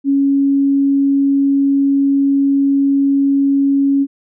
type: tone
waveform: sine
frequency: 277.2 Hz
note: C#4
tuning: in tune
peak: -10 dBFS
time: 0.04-4.07 s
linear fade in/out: 50 ms
effects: none